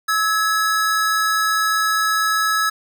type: tone pair together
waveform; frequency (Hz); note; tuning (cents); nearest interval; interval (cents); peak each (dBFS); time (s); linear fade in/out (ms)
square; 1300 / 1678.3; E6 / G#6; -24 / +18; major third; 442; -19 / -21; 0.08-2.7; 10
effects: none